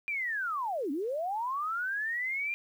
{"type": "linear two-way sweep", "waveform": "sine", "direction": "down then up", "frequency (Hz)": [2413, 258.7, 2413], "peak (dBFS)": -30, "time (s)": [0.08, 2.54], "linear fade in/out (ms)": 0, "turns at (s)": 0.91, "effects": ["10-bit"]}